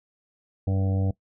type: harmonic tone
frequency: 96.3 Hz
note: G2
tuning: 30 cents flat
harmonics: 1 / 2 / 3 / 5 / 6 / 7 / 8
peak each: -22 / -31 / -34 / -37 / -41 / -42 / -45 dBFS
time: 0.67-1.11 s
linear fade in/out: 5 ms
effects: noise-tail reverb RT60 0.1 s tail -20 dB re dry